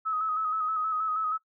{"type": "tone with vibrato", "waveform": "sine", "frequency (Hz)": 1277, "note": "D#6", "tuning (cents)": 45, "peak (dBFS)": -26, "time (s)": [0.05, 1.38], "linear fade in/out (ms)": 20, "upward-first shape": "square", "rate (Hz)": 6.3, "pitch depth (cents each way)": 32, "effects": ["noise-tail reverb RT60 0.1 s tail -17 dB re dry"]}